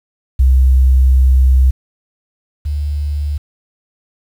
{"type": "tone pair in turn", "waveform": "sine", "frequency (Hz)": [64.9, 73.26], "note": ["C2", "D2"], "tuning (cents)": [-13, -4], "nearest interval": "major second", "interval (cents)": 209, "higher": "second", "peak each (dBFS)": [-6, -15], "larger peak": "first", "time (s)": [[0.39, 1.71], [2.65, 3.38]], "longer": "first", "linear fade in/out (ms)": 10, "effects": ["7-bit"]}